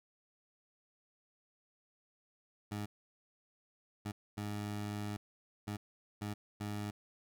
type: tone bursts at uneven times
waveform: 20% pulse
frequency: 103.83 Hz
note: G#2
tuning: in tune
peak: -33 dBFS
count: 6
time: 2.71-2.86 / 4.05-4.12 / 4.37-5.17 / 5.67-5.77 / 6.21-6.34 / 6.6-6.91 s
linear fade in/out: 10 ms
effects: none